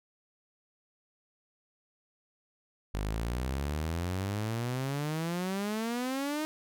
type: exponential sweep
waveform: sawtooth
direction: up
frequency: 49 to 312.9 Hz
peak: -27 dBFS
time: 2.94-6.45 s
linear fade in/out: 0 ms
effects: none

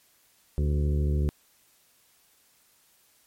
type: harmonic tone with a mistuned harmonic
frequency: 73.42 Hz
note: D2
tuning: in tune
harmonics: 1 / 2 / 3 / 4 / 5 / 6 / 7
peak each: -23 / -29 / -37 / -41 / -37 / -43 / -46 dBFS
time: 0.58-1.29 s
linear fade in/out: 0 ms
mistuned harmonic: 6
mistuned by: -31 cents
effects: white hiss -63 dBFS RMS until 3.26 s + MP3 64 kbps

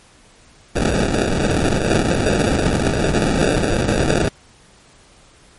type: noise with sample-and-hold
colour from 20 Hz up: blue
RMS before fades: -17 dBFS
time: 0.75-4.29 s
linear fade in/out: 10 ms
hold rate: 1050 Hz
effects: pink hiss -49 dBFS RMS until 5.58 s + MP3 48 kbps

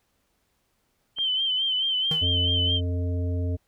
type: tone with vibrato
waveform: sine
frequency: 3091 Hz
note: G7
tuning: 25 cents flat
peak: -22 dBFS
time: 1.16-2.81 s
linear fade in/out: 50 ms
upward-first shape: sine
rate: 4.6 Hz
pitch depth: 55 cents each way
type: click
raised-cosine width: 0.5 ms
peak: -27 dBFS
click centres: 1.186 s
type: tone with exponential decay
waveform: square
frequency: 157.2 Hz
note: D#3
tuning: 18 cents sharp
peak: -26 dBFS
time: 2.11-2.3 s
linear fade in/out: 2 ms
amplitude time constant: 40 ms
type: harmonic tone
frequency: 88.4 Hz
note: F2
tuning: 22 cents sharp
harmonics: 1 / 3 / 5 / 7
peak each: -24 / -34 / -38 / -41 dBFS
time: 2.21-3.57 s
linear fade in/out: 20 ms
effects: pink hiss -71 dBFS RMS until 3.67 s

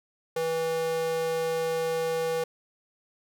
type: tone with high-pass filter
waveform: square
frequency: 163 Hz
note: E3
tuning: 19 cents flat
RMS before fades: -28 dBFS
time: 0.36-2.44 s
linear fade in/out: 5 ms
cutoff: 440 Hz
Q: 3
effects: none

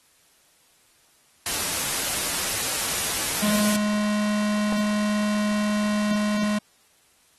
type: noise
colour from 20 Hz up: white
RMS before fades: -26 dBFS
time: 1.46-3.76 s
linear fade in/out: 2 ms
type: tone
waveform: square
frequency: 209.4 Hz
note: G#3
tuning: 15 cents sharp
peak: -22 dBFS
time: 3.42-6.59 s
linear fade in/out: 10 ms
type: clicks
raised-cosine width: 1 ms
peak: -19 dBFS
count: 2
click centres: 4.724 / 4.728 s
effects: white hiss -60 dBFS RMS until 7.38 s + AAC 32 kbps

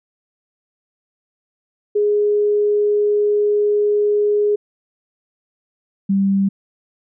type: tone pair in turn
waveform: sine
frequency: 415.3 / 196 Hz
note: G#4 / G3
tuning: 0 / 0 cents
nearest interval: octave + minor second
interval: 1300 cents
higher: first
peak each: -13 dBFS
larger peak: neither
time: 1.95-4.56 / 6.09-6.49 s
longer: first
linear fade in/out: 10 ms
effects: none

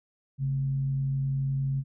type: tone with frequency modulation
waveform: sine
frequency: 136.6 Hz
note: C#3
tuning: 25 cents flat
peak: -25 dBFS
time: 0.38-1.84 s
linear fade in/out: 50 ms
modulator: 88.6 Hz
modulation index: 0.2
effects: none

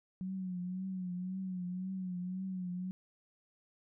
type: tone with vibrato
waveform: sine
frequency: 184.2 Hz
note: F#3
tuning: 7 cents flat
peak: -36 dBFS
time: 0.21-2.91 s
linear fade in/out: 0 ms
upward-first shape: triangle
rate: 1.9 Hz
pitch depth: 67 cents each way
effects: none

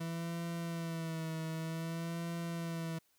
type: tone with vibrato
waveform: 40% pulse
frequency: 164.81 Hz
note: E3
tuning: in tune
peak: -36 dBFS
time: 0-2.99 s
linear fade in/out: 10 ms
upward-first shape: sine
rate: 0.53 Hz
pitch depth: 44 cents each way
effects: white hiss -73 dBFS RMS until 3.18 s

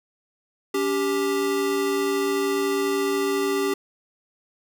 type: tone pair together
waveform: square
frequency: 282.8 / 393.1 Hz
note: C#4 / G4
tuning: +35 / +5 cents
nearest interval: tritone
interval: 570 cents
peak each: -28 / -23 dBFS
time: 0.74-3.74 s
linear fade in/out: 5 ms
effects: none

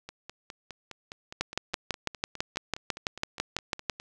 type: two click trains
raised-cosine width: 0.2 ms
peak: -10 / -23 dBFS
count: 16 / 20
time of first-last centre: 1.41-3.898 / 0.09-3.999 s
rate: 6.03 / 4.86 Hz
effects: none

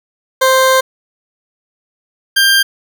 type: tone pair in turn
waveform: 20% pulse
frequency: 523.3 / 1589.6 Hz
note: C5 / G6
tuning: 0 / +24 cents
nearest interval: octave + perfect fifth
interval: 1924 cents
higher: second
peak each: -3 dBFS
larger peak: neither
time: 0.41-0.81 / 2.36-2.63 s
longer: first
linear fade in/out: 10 ms
effects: none

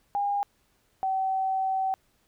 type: tone pair in turn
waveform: sine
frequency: 810 / 764.5 Hz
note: G#5 / G5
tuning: -43 / -44 cents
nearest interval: minor second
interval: 101 cents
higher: first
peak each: -24 dBFS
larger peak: neither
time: 0.15-0.43 / 1.03-1.94 s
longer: second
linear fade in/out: 0 ms
effects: pink hiss -68 dBFS RMS until 2.27 s

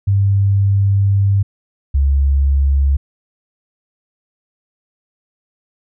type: tone pair in turn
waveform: sine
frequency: 99.1 / 69.21 Hz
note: G2 / C#2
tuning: +19 / -2 cents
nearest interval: tritone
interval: 621 cents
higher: first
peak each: -10 dBFS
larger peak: neither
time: 0.07-1.43 / 1.94-2.97 s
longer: first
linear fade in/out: 10 ms
effects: none

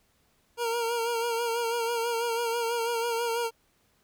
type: tone with vibrato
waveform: 25% pulse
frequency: 466.2 Hz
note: A#4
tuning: in tune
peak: -23 dBFS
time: 0.57-3.51 s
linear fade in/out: 50 ms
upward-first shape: sine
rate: 6.1 Hz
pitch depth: 42 cents each way
effects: pink hiss -68 dBFS RMS until 4.03 s

